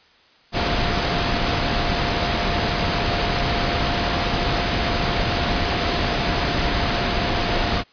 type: tone in noise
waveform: sine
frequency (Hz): 698.5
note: F5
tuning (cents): 0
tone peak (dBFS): -29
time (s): 0.52-7.84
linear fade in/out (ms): 50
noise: pink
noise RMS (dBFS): -21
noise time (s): 0.52-7.84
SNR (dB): -11
effects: white hiss -54 dBFS RMS until 7.92 s + resampled to 11025 Hz